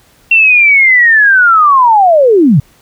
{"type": "linear sweep", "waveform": "sine", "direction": "down", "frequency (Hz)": [2730, 118.1], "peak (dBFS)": -3, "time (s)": [0.31, 2.6], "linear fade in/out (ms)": 5, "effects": ["pink hiss -47 dBFS RMS until 2.81 s"]}